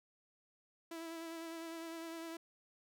sawtooth tone with vibrato, 329.6 Hz, E4, in tune, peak -40 dBFS, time 0.91-2.37 s, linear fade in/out 5 ms, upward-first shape sine, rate 9.9 Hz, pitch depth 25 cents each way, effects none

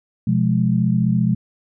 sine chord, F diminished, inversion second, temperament just, 125.72 / 174.61 / 209.5 Hz, Cb3 / F3 / Ab3, +31 / 0 / +15 cents, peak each -19 dBFS, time 0.27-1.35 s, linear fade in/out 5 ms, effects none

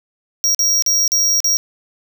square tone with dropouts, 5650 Hz, F8, 19 cents sharp, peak -13 dBFS, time 0.44-1.57 s, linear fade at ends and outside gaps 0 ms, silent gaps 0.547-0.592 / 0.823-0.863 / 1.078-1.119 / 1.403-1.444 s, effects none

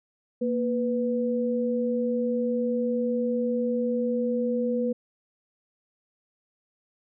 sine tone pair together, 234.4 / 493.9 Hz, A#3 / B4, +10 / 0 cents, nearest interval octave + minor second, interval 1290 cents, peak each -26 dBFS, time 0.41-4.93 s, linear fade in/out 10 ms, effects none

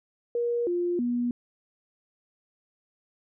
sine tone with pitch steps, 475.2 / 350.7 / 242.1 Hz, A#4 / F4 / B3, +33 / +7 / -34 cents, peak -24 dBFS, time 0.35-1.31 s, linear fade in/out 2 ms, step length 320 ms, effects none

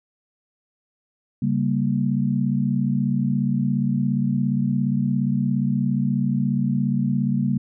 sine chord, G diminished, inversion second, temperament equal, 138.59 / 196 / 233.1 Hz, Db3 / G3 / Bb3, 0 / 0 / 0 cents, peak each -23 dBFS, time 1.42-7.58 s, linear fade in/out 5 ms, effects none

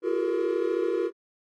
triangle tone cluster, 342.8 / 376.1 / 418.9 / 437.3 / 472.1 Hz, F4 / F#4 / G#4 / A4 / A#4, -32 / +28 / +15 / -11 / +22 cents, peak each -27 / -27 / -31 / -34 / -27 dBFS, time 0.02-1.11 s, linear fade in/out 50 ms, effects AAC 32 kbps

